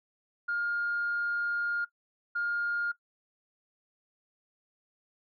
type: tone bursts at uneven times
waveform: sine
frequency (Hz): 1414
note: F6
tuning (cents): +21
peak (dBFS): -27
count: 2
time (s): 0.48-1.85 / 2.35-2.92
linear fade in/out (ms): 10
effects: noise-tail reverb RT60 0.1 s tail -18 dB re dry + tanh soft clip ceiling -23 dBFS